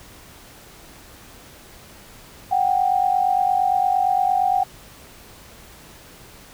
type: tone pair together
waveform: sine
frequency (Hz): 737 / 785.7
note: F#5 / G5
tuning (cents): -7 / +4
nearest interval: minor second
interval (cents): 111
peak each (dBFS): -19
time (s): 2.51-4.64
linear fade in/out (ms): 10
effects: pink hiss -45 dBFS RMS until 6.53 s